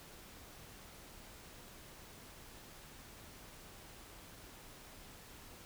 silence, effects pink hiss -55 dBFS RMS until 5.65 s

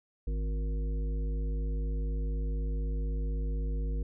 harmonic tone with a mistuned harmonic, 52 Hz, G#1, 3 cents sharp, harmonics 1 / 3 / 5 / 7 / 9, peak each -29 / -42 / -46 / -51 / -47 dBFS, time 0.27-4.03 s, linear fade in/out 5 ms, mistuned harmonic 7, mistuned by -38 cents, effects none

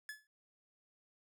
45% pulse tone with exponential decay, 1716 Hz, A6, 44 cents flat, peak -40 dBFS, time 0.09-0.27 s, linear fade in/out 1 ms, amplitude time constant 38 ms, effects none

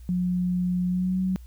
sine tone with pitch glide, 180 to 186.56 Hz, F#3 to F#3, -47 to +15 cents, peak -22 dBFS, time 0.09-1.36 s, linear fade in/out 0 ms, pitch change +62 cents, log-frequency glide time 0.87-1.2 s, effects added 60 Hz sine -41 dBFS peak until 1.46 s + white hiss -62 dBFS RMS until 1.46 s

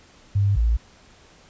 sine tone pair in turn, 100 / 56.73 Hz, G2 / A#1, +35 / -46 cents, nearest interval minor seventh, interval 981 cents, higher first, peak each -16 dBFS, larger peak neither, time 0.35-0.56 / 0.56-0.77 s, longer neither, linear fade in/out 10 ms, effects pink hiss -52 dBFS RMS until 1.49 s + resampled to 16000 Hz

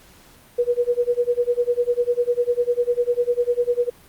sine tone with tremolo, 483.9 Hz, B4, 35 cents flat, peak -14 dBFS, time 0.58-3.9 s, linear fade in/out 10 ms, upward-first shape sine, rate 10 Hz, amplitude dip 95%, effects pink hiss -50 dBFS RMS until 4.08 s + Opus 48 kbps

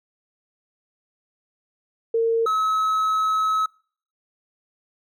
sine / triangle tone pair in turn, 456.5 / 1287.1 Hz, A#4 / E6, -36 / -42 cents, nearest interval octave + tritone, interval 1794 cents, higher second, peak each -17 dBFS, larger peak neither, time 2.14-2.46 / 2.46-3.66 s, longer second, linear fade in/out 5 ms, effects noise-tail reverb RT60 0.5 s tail -25 dB re dry

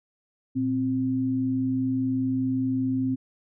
sine tone pair together, 116.64 / 261.6 Hz, A#2 / C4, +1 / 0 cents, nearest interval octave + major second, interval 1399 cents, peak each -31 / -23 dBFS, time 0.55-3.16 s, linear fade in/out 20 ms, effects none

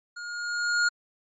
square tone with level ramp, 1426 Hz, F6, 36 cents sharp, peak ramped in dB -37 to -20 dBFS, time 0.16-0.89 s, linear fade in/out 10 ms, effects MP3 32 kbps

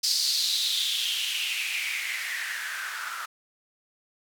blue noise with band-pass filter sweep, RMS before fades -29 dBFS, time 0.03-3.26 s, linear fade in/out 10 ms, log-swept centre 4900 to 1300 Hz, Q 5.5, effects none

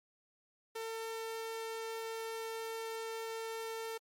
sawtooth tone, 450.4 Hz, A4, 40 cents sharp, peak -35 dBFS, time 0.75-3.98 s, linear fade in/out 10 ms, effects MP3 64 kbps

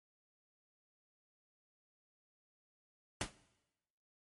pink noise with exponential decay, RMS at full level -33 dBFS, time 3.21-3.34 s, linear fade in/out 1 ms, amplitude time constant 27 ms, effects noise-tail reverb RT60 1.0 s tail -19 dB re dry + MP3 48 kbps

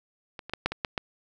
clicks, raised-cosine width 0.3 ms, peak -22 / -24 / -13 / -8 / -16 / -11 / -12 dBFS, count 7, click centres 0.392 / 0.496 / 0.536 / 0.66 / 0.72 / 0.848 / 0.978 s, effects none

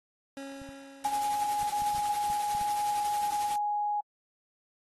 25% pulse tone with exponential decay, 274.4 Hz, C#4, 17 cents flat, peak -34 dBFS, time 0.37-2.67 s, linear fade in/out 1 ms, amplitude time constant 500 ms
clicks, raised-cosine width 5 ms, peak -36 dBFS, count 9, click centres 0.617 / 0.69 / 1.63 / 1.821 / 1.949 / 1.982 / 2.301 / 2.55 / 2.614 s
white noise with tremolo, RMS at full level -39 dBFS, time 1.04-3.56 s, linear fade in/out 2 ms, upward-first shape sine, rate 11 Hz, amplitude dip 45%
sine tone, 830.6 Hz, G#5, in tune, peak -27 dBFS, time 1.05-4.01 s, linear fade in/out 10 ms
effects AAC 32 kbps

